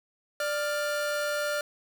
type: tone pair together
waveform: 45% pulse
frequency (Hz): 589.9 / 1403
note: D5 / F6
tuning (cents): +8 / +8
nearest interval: octave + minor third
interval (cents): 1500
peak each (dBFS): -29 / -32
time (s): 0.4-1.61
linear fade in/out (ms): 2
effects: none